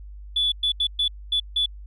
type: tone bursts at uneven times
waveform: sine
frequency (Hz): 3449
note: A7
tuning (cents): -35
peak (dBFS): -18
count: 6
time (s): 0.36-0.52 / 0.63-0.72 / 0.8-0.87 / 0.99-1.08 / 1.32-1.4 / 1.56-1.66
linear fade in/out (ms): 5
effects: tanh soft clip ceiling -14 dBFS + added 50 Hz sine -37 dBFS peak until 1.86 s